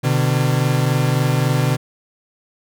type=tone pair together; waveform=40% pulse; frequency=127.07 / 150.7 Hz; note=B2 / D3; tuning=+50 / +45 cents; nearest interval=minor third; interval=295 cents; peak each=-16 / -18 dBFS; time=0.03-1.77 s; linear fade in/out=20 ms; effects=none